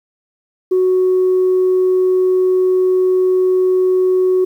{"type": "tone", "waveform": "sine", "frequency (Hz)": 370, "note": "F#4", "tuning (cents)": 0, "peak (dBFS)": -9, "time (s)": [0.71, 4.45], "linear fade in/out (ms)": 10, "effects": ["tanh soft clip ceiling -7 dBFS", "8-bit"]}